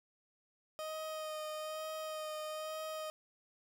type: tone with vibrato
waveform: 30% pulse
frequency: 622 Hz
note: D#5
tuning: 1 cent flat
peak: -37 dBFS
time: 0.79-3.1 s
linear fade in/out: 0 ms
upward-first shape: sine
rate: 1.1 Hz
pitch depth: 18 cents each way
effects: none